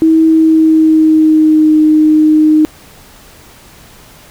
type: tone with pitch glide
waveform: sine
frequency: 321.2 to 308.7 Hz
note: E4 to D#4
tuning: -45 to -14 cents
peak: -4 dBFS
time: 0.02-2.65 s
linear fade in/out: 0 ms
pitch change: -69 cents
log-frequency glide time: 0.25-1.77 s
effects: pink hiss -39 dBFS RMS until 4.3 s